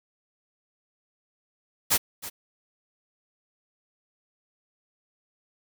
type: noise with echo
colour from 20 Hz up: white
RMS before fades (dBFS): -21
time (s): 1.9-1.98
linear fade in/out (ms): 20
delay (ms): 320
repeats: 1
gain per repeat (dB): -15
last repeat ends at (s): 2.3
effects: none